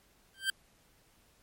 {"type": "tone with exponential growth", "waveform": "25% pulse", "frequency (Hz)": 1568, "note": "G6", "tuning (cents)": 0, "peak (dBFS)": -21, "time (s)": [0.34, 0.5], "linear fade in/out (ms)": 2, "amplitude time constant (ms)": 33, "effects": ["pink hiss -66 dBFS RMS until 1.42 s", "MP3 64 kbps"]}